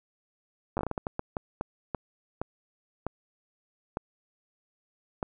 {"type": "slowing click train", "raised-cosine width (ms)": 1, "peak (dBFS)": -16, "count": 17, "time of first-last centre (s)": [0.77, 5.228], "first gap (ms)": 9, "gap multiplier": 1.39, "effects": []}